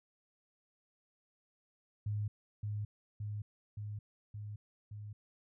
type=tone with echo; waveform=sine; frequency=104.6 Hz; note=G#2; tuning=13 cents sharp; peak=-33 dBFS; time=2.06-2.28 s; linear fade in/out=5 ms; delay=570 ms; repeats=5; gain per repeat=-2 dB; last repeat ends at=5.13 s; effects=none